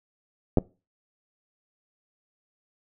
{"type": "clicks", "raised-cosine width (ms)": 2, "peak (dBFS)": -7, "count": 2, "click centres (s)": [0.573, 0.584], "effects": ["noise-tail reverb RT60 0.3 s tail -22 dB re dry"]}